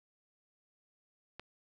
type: click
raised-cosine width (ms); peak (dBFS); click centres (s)
0.3; -28; 1.396
effects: none